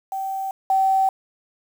sine tone pair in turn, 773 / 769.7 Hz, G5 / G5, -24 / -32 cents, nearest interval unison, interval 8 cents, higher first, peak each -24 / -15 dBFS, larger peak second, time 0.12-0.51 / 0.7-1.09 s, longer neither, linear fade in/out 2 ms, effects 7-bit

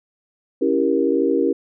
sine chord, C# diminished seventh, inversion none, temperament equal with one note detuned, 277.2 / 329.6 / 392 / 470.5 Hz, C#4 / E4 / G4 / Bb4, 0 / 0 / 0 / +16 cents, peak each -21 dBFS, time 0.61-1.53 s, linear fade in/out 10 ms, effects none

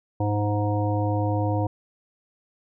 harmonic tone, 103.83 Hz, G#2, in tune, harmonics 1 / 3 / 5 / 7 / 9, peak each -23 / -28 / -30 / -31 / -33 dBFS, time 0.2-1.67 s, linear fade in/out 5 ms, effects none

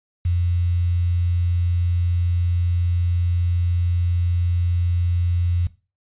sine tone with quantisation, 87.31 Hz, F2, in tune, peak -17 dBFS, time 0.25-5.67 s, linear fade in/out 5 ms, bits 7, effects noise-tail reverb RT60 0.3 s tail -17 dB re dry + resampled to 8000 Hz

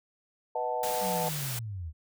sine chord, B dominant seventh, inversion none, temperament equal, 493.9 / 622.3 / 740 / 880 Hz, B4 / D#5 / F#5 / A5, 0 / 0 / 0 / 0 cents, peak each -34 / -35 / -34 / -33 dBFS, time 0.55-1.29 s, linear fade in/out 5 ms
white noise, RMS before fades -36 dBFS, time 0.83-1.59 s, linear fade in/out 2 ms
sine linear sweep, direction down, 196 to 73.3 Hz, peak -34 dBFS, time 1-1.93 s, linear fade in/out 50 ms
effects none

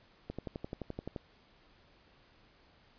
click train, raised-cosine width 2 ms, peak -25 dBFS, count 11, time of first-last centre 0.3-1.162 s, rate 11.6 Hz, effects pink hiss -64 dBFS RMS until 2.98 s + resampled to 11025 Hz

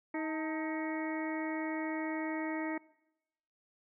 harmonic tone with a mistuned harmonic, 315.7 Hz, D#4, 25 cents sharp, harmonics 1 / 2 / 3 / 4 / 5 / 6 / 7, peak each -35 / -42 / -42 / -49 / -52 / -44 / -45 dBFS, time 0.14-2.78 s, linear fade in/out 5 ms, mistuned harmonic 3, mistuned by -71 cents, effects noise-tail reverb RT60 0.9 s tail -22 dB re dry

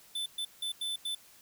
square tone bursts at uneven times, 3520 Hz, A7, in tune, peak -33 dBFS, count 5, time 0.15-0.26 / 0.38-0.45 / 0.62-0.72 / 0.81-0.96 / 1.05-1.15 s, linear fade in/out 5 ms, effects white hiss -58 dBFS RMS until 1.41 s

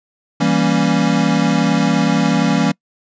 square chord, E diminished seventh, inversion none, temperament equal, 164.81 / 196 / 233.1 / 277.2 Hz, E3 / G3 / Bb3 / Db4, 0 / 0 / 0 / 0 cents, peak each -19 dBFS, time 0.4-2.72 s, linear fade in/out 10 ms, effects noise-tail reverb RT60 0.1 s tail -26 dB re dry + resampled to 16000 Hz

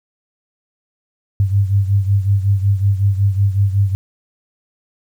sine beating tone pair, 98 / 103.4 Hz, G2 / G#2, 0 / -7 cents, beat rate 5.4 Hz, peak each -13 / -18 dBFS, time 1.4-3.95 s, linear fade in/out 0 ms, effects 8-bit

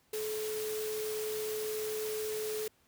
sine tone in noise, 430.7 Hz, A4, 37 cents flat, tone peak -34 dBFS, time 0.13-2.68 s, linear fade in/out 5 ms, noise white, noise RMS -42 dBFS, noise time 0.13-2.68 s, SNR +5 dB, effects pink hiss -69 dBFS RMS until 2.87 s + high-pass 60 Hz 12 dB/octave

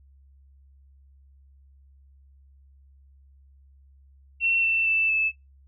sine tone with pitch steps, 2711 / 2680 / 2649 / 2619 Hz, E7 / E7 / E7 / E7, +48 / +28 / +8 / -12 cents, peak -20 dBFS, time 4.4-5.32 s, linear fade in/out 50 ms, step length 230 ms, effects noise-tail reverb RT60 0.2 s tail -17 dB re dry + added 68 Hz sine -52 dBFS peak until 5.67 s

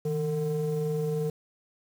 triangle ring-modulated tone, 146.83 Hz, D3, in tune, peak -21 dBFS, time 0.05-1.3 s, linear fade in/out 5 ms, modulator 305 Hz, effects 8-bit

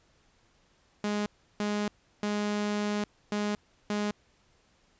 sawtooth tone bursts at uneven times, 207.7 Hz, G#3, in tune, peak -24 dBFS, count 5, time 1.04-1.26 / 1.6-1.88 / 2.23-3.04 / 3.32-3.55 / 3.9-4.11 s, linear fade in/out 2 ms, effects pink hiss -66 dBFS RMS until 4.99 s + resampled to 16000 Hz

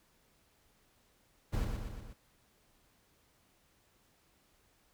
brown noise with echo, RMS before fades -33 dBFS, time 1.52-1.66 s, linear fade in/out 20 ms, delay 120 ms, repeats 4, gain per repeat -4 dB, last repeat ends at 2.14 s, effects pink hiss -70 dBFS RMS until 4.93 s

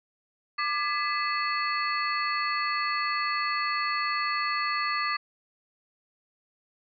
sine tone cluster, 1190 / 1688 / 2007 / 2600 / 4390 Hz, D6 / G#6 / B6 / E7 / C#8, +22 / +28 / +27 / -24 / -18 cents, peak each -28 / -36 / -32 / -36 / -35 dBFS, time 0.58-5.17 s, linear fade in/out 10 ms, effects none

